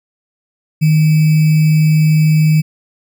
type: tone with sample-and-hold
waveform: sine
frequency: 155.56 Hz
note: D#3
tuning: in tune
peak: -7 dBFS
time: 0.81-2.62 s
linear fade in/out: 20 ms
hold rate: 2450 Hz
effects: none